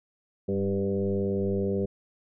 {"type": "tone with frequency modulation", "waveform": "sine", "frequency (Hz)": 295.2, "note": "D4", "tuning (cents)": 9, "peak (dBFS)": -24, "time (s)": [0.48, 1.86], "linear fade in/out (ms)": 10, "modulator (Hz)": 98.8, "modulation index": 2.1, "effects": []}